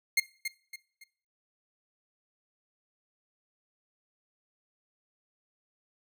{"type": "tone with echo", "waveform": "sawtooth", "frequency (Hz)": 2127, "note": "C7", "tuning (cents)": 28, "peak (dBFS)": -18, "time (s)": [0.17, 0.2], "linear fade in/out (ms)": 5, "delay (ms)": 280, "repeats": 3, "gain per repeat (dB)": -9, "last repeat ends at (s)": 1.04, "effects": ["noise-tail reverb RT60 0.5 s tail -21 dB re dry"]}